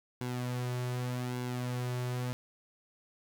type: tone with flanger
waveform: sawtooth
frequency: 124.3 Hz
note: B2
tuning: 12 cents sharp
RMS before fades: -35 dBFS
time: 0.21-2.33 s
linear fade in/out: 0 ms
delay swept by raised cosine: 1.6 to 3.9 ms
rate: 0.84 Hz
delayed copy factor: -0.55
effects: none